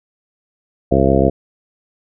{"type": "harmonic tone", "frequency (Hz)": 67.4, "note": "C#2", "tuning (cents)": -48, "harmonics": [1, 2, 3, 4, 5, 6, 7, 8, 10], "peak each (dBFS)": [-19, -19, -19, -19, -19, -19, -19, -19, -19], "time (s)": [0.91, 1.3], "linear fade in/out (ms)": 10, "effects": []}